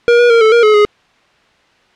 square tone with pitch steps, 474.8 / 481.4 / 463.1 / 437.9 / 471.2 / 427 / 417.2 Hz, A#4 / B4 / A#4 / A4 / A#4 / G#4 / G#4, +32 / -44 / -11 / -8 / +19 / +48 / +8 cents, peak -6 dBFS, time 0.08-0.85 s, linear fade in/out 0 ms, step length 110 ms, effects white hiss -51 dBFS RMS until 1.95 s + low-pass 3000 Hz 12 dB/octave

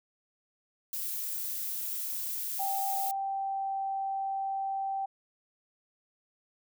violet noise, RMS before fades -35 dBFS, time 0.93-3.11 s, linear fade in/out 0 ms
sine tone with pitch glide, 784 to 779.5 Hz, G5 to G5, 0 to -10 cents, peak -30 dBFS, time 2.59-5.06 s, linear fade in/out 10 ms, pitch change -10 cents, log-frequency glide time 2.79-3.81 s
effects none

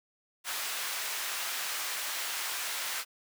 pink high-pass noise, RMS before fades -35 dBFS, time 0.44-3.05 s, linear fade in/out 50 ms, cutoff 1200 Hz, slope 12 dB/octave, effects none

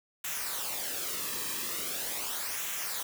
white noise with flanger, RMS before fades -35 dBFS, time 0.24-3.03 s, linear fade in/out 5 ms, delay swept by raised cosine 0.21 to 1.41 ms, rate 0.41 Hz, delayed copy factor -0.6, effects none

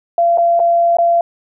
sine tone with dropouts, 684 Hz, F5, 36 cents flat, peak -9 dBFS, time 0.18-1.21 s, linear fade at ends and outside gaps 2 ms, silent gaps 0.375-0.382 / 0.594-0.6 / 0.97-0.985 s, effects none

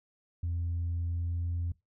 sine tone with pitch glide, 85.3 to 85.89 Hz, F2 to F2, -40 to -28 cents, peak -28 dBFS, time 0.43-1.72 s, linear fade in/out 5 ms, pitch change +12 cents, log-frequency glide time 1.09-1.44 s, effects noise-tail reverb RT60 0.2 s tail -22 dB re dry + tanh soft clip ceiling -27 dBFS

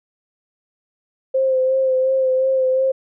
sine tone with vibrato, 523.3 Hz, C5, in tune, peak -14 dBFS, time 1.34-2.92 s, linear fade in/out 10 ms, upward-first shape sine, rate 2.8 Hz, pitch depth 25 cents each way, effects none

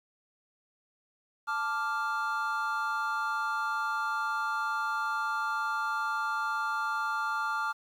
triangle chord, D minor, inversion second, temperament equal, 880 / 1174.7 / 1396.9 Hz, A5 / D6 / F6, 0 / 0 / 0 cents, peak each -33 / -32 / -30 dBFS, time 1.47-7.73 s, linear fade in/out 20 ms, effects 10-bit

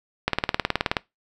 click train, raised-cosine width 0.3 ms, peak -4 dBFS, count 14, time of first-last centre 0.28-0.968 s, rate 18.9 Hz, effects noise-tail reverb RT60 0.2 s tail -22 dB re dry

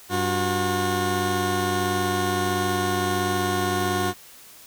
15% pulse tone pair together, 95.6 / 360.9 Hz, G2 / F#4, -43 / -43 cents, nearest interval octave + major seventh, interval 2300 cents, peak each -20 / -17 dBFS, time 0.09-4.14 s, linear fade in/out 50 ms, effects white hiss -47 dBFS RMS until 4.66 s

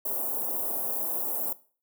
white band-stop noise, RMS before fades -30 dBFS, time 0.05-1.53 s, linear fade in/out 5 ms, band 850 to 12000 Hz, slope 24 dB/octave, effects noise-tail reverb RT60 0.4 s tail -18 dB re dry + high-pass 300 Hz 12 dB/octave

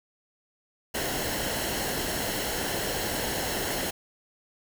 pink noise with comb filter, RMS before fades -30 dBFS, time 0.94-3.91 s, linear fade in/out 10 ms, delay 0.83 ms, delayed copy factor -0.55, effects none

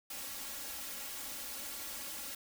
white noise with comb filter, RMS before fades -43 dBFS, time 0.1-2.35 s, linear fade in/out 5 ms, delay 3.6 ms, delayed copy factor +0.95, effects none

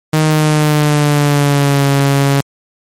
sawtooth tone with pitch glide, 155.56 to 139.39 Hz, D#3 to C#3, 0 to +10 cents, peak -5 dBFS, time 0.13-2.41 s, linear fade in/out 5 ms, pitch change -190 cents, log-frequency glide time 0.24-1.86 s, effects MP3 64 kbps

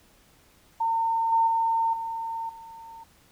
sine tone with level steps, 909 Hz, A#5, 44 cents flat, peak -22 / -18 / -21 / -29 / -41 dBFS, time 0.8-3.04 s, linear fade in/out 10 ms, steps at 1.32 / 1.47 / 1.93 / 2.49 s, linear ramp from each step 5 ms, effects pink hiss -59 dBFS RMS until 3.31 s

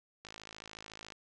click train, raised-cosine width 0.2 ms, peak -29 dBFS, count 48, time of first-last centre 0.25-1.122 s, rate 53.9 Hz, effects resampled to 22050 Hz

